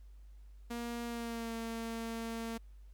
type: tone with pitch glide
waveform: sawtooth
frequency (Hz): 236.4 to 228.2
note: A#3 to A#3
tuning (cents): +24 to -37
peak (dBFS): -34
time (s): 0.7-2.58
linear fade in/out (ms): 10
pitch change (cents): -61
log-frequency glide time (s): 1.06-1.53
effects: added 50 Hz sine -51 dBFS peak until 2.93 s + pink hiss -75 dBFS RMS until 2.93 s

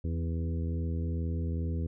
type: harmonic tone with a mistuned harmonic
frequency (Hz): 82.41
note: E2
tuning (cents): 0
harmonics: 1 / 2 / 3 / 4 / 5 / 6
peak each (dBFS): -30 / -37 / -40 / -45 / -46 / -48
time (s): 0.04-1.87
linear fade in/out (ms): 5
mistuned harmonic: 3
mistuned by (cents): +23
effects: none

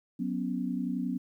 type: chord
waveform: sine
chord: F# suspended fourth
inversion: none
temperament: just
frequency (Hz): 185 / 246.7 / 277.5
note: F#3 / B3 / C#4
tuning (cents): 0 / -2 / +2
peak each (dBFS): -34 / -32 / -35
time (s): 0.19-1.18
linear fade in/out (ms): 10
effects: 11-bit

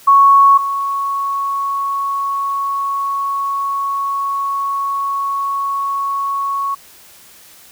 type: tone pair in turn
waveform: sine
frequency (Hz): 1108.7 / 1108.7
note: C#6 / C#6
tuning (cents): 0 / 0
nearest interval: unison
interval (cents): 0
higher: neither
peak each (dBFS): -5 / -16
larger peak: first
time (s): 0.07-0.58 / 0.58-6.75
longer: second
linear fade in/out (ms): 10
effects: white hiss -43 dBFS RMS until 7.71 s

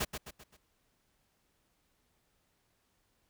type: noise with echo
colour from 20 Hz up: pink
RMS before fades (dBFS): -32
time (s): 0-0.05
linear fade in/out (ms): 10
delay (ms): 130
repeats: 4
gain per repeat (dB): -7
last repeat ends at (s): 0.57
effects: pink hiss -75 dBFS RMS until 3.29 s

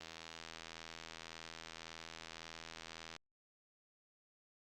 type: click train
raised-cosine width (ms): 0.2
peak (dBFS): -30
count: 259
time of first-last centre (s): 0.01-3.164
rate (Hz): 81.8
effects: Opus 32 kbps

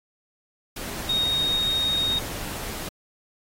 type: tone in noise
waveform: sine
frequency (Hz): 3729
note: A#7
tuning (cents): 0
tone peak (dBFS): -21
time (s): 1.09-2.19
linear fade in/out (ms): 5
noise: pink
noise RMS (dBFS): -34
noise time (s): 0.76-2.89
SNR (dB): +10
effects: AAC 48 kbps

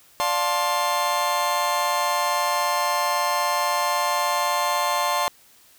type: chord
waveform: 40% pulse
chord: D minor seventh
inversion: none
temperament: just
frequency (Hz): 587.3 / 704.8 / 881 / 1057.2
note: D5 / F5 / A5 / C6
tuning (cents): 0 / +16 / +2 / +18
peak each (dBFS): -28 / -27 / -26 / -23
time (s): 0.2-5.28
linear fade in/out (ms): 0
effects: white hiss -54 dBFS RMS until 5.78 s

